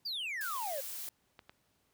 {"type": "exponential sweep", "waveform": "triangle", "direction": "down", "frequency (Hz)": [4912, 523.3], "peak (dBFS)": -34, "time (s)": [0.05, 0.81], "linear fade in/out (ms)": 10}
{"type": "noise", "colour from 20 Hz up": "blue", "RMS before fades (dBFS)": -42, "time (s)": [0.41, 1.09], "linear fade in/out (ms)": 0}
{"type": "clicks", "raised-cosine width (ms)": 0.3, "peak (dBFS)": -34, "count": 3, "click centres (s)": [1.082, 1.392, 1.495]}
{"effects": ["pink hiss -74 dBFS RMS until 1.93 s", "high-pass 60 Hz 12 dB/octave"]}